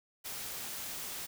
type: noise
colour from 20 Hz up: white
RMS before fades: -41 dBFS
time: 0.24-1.27 s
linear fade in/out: 20 ms
effects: none